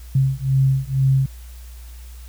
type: beating tone pair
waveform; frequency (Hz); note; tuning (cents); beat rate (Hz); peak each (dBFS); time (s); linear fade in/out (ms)
sine; 133.1 / 135.2; C3 / C#3; +30 / -43; 2.1; -18; 0.15-1.26; 5
effects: added 60 Hz sine -35 dBFS peak until 2.28 s + white hiss -49 dBFS RMS until 2.28 s